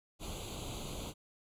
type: noise with comb filter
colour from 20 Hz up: pink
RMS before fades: -42 dBFS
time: 0.19-1.14 s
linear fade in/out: 50 ms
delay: 0.28 ms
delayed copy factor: +0.9
effects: low-pass 12000 Hz 12 dB/octave